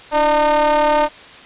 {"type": "ring-modulated tone", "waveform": "square", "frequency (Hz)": 154, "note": "D#3", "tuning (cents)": -17, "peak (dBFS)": -10, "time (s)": [0.11, 1.09], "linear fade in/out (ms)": 50, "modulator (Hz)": 752, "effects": ["white hiss -39 dBFS RMS until 1.45 s", "resampled to 8000 Hz"]}